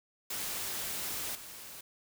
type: noise with level steps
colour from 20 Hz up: white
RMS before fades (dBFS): -37 / -47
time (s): 0.3-1.81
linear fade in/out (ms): 5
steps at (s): 1.35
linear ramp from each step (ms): 2
effects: none